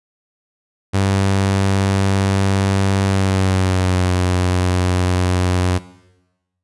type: tone with pitch glide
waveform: sawtooth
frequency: 97.4 to 90.88 Hz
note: G2 to F#2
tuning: -11 to -31 cents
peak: -10 dBFS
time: 0.93-5.79 s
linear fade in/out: 20 ms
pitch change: -120 cents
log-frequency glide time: 3.06-4.08 s
effects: noise-tail reverb RT60 1.0 s tail -17 dB re dry + resampled to 24000 Hz